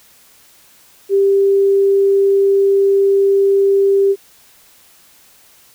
sine tone, 394.4 Hz, G4, 11 cents sharp, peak -9 dBFS, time 1.09-4.16 s, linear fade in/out 50 ms, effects white hiss -48 dBFS RMS until 5.74 s

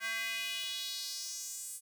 square tone with high-pass filter sweep, 225.4 Hz, A3, 42 cents sharp, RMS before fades -39 dBFS, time 0-1.81 s, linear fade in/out 50 ms, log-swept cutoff 1700 to 9100 Hz, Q 3.1, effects none

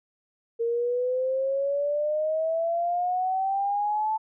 sine exponential sweep, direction up, 459.8 to 880 Hz, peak -23 dBFS, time 0.59-4.18 s, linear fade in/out 20 ms, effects none

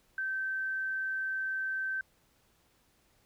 sine tone, 1549 Hz, G6, 21 cents flat, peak -31 dBFS, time 0.18-2.01 s, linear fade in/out 2 ms, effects pink hiss -69 dBFS RMS until 3.25 s

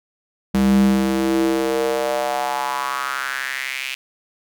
square tone with high-pass filter sweep, 66 Hz, C2, 16 cents sharp, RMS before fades -20 dBFS, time 0.54-3.95 s, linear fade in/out 5 ms, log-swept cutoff 160 to 2600 Hz, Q 4.1, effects none

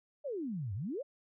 sine exponential two-way sweep, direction down then up, 618 to 90.8 to 618 Hz, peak -35 dBFS, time 0.24-1.03 s, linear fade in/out 20 ms, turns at 0.74 s, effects none

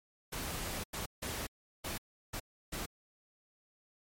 pink noise bursts at uneven times, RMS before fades -39 dBFS, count 6, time 0.32-0.84 / 0.93-1.06 / 1.22-1.47 / 1.84-1.98 / 2.33-2.4 / 2.72-2.86 s, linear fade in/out 10 ms, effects MP3 64 kbps

